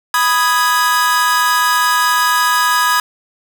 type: chord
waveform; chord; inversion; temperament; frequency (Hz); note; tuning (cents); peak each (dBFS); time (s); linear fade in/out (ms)
45% pulse; G# minor; first; equal; 987.8 / 1244.5 / 1661.2; B5 / D#6 / G#6; 0 / 0 / 0; -16; 0.14-3; 2
effects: none